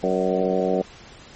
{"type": "harmonic tone with a mistuned harmonic", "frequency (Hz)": 93.5, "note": "F#2", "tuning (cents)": 19, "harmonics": [2, 3, 4, 5, 6, 7, 8], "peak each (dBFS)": [-26, -29, -26, -24, -26, -28, -30], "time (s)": [0.03, 0.82], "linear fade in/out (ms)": 5, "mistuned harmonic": 7, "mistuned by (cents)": -35, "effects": ["pink hiss -45 dBFS RMS until 1.35 s", "MP3 32 kbps"]}